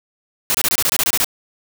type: noise bursts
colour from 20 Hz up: white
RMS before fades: -17 dBFS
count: 11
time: 0.5-1.245 s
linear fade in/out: 0 ms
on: 45 ms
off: 25 ms
effects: none